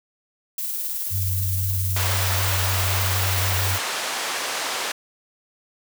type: noise with tremolo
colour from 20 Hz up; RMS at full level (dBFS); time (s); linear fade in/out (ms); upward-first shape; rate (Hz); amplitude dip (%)
violet; -26; 0.58-3.78; 2; triangle; 19; 35
type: tone with vibrato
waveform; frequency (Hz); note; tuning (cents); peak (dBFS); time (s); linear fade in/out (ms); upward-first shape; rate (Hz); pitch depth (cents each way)
sine; 94.1; F#2; +30; -22; 1.1-3.79; 50; square; 3.9; 11
type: band-pass noise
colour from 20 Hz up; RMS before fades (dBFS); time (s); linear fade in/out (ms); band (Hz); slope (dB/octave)
pink; -27; 1.96-4.92; 5; 680 to 8800; 12
effects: none